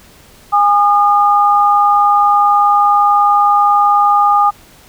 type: tone pair together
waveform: sine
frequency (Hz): 820 / 1218.4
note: G#5 / D#6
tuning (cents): -22 / -37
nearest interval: perfect fifth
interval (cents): 685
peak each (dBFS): -10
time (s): 0.52-4.51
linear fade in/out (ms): 20
effects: pink hiss -43 dBFS RMS until 4.88 s